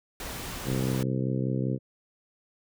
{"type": "noise", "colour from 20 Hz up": "pink", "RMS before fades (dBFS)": -37, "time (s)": [0.2, 1.03], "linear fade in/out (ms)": 2}
{"type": "harmonic tone", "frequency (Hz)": 65.1, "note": "C2", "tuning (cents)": -8, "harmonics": [2, 3, 4, 5, 6, 7, 8], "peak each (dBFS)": [-28, -32, -34, -36, -38, -39, -40], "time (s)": [0.64, 1.79], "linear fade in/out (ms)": 50}
{"effects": []}